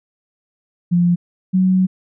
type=tone pair in turn; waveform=sine; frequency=174.61 / 186.27 Hz; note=F3 / F#3; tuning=0 / +12 cents; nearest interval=minor second; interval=112 cents; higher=second; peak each=-11 dBFS; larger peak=neither; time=0.91-1.16 / 1.53-1.87 s; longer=second; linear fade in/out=20 ms; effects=none